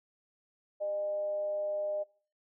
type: tone with frequency modulation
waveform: sine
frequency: 607 Hz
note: D#5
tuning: 43 cents flat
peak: -30 dBFS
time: 0.8-2.04 s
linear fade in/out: 20 ms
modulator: 211 Hz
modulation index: 0.2
effects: noise-tail reverb RT60 0.4 s tail -20 dB re dry + high-pass 400 Hz 12 dB/octave